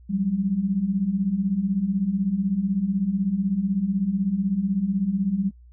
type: beating tone pair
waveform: sine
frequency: 182.2 / 198.2 Hz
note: F#3 / G3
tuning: -26 / +19 cents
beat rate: 16 Hz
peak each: -26 / -22 dBFS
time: 0.09-5.51 s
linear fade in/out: 20 ms
effects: noise-tail reverb RT60 0.1 s tail -26 dB re dry + added 60 Hz sine -46 dBFS peak until 5.72 s